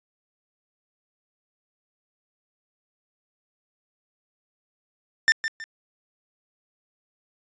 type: tone with echo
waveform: 45% pulse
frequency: 1792 Hz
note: A6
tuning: 31 cents sharp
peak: -14 dBFS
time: 5.28-5.32 s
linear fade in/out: 0 ms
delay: 160 ms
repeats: 2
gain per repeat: -10 dB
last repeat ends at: 5.64 s
effects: resampled to 16000 Hz